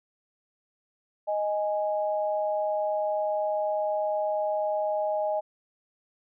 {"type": "tone pair together", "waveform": "sine", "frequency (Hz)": [622, 830.3], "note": ["D#5", "G#5"], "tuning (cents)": [-1, -1], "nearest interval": "perfect fourth", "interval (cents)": 500, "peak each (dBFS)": [-26, -30], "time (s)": [1.27, 5.41], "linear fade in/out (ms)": 20, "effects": []}